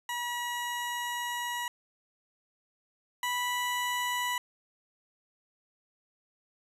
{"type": "tone pair in turn", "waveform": "20% pulse", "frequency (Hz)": [964, 983.1], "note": ["B5", "B5"], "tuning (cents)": [-42, -8], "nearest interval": "unison", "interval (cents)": 34, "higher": "second", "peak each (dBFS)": [-27, -24], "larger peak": "second", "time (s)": [[0.09, 1.68], [3.23, 4.38]], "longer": "first", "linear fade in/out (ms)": 2, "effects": ["resampled to 32000 Hz", "10-bit"]}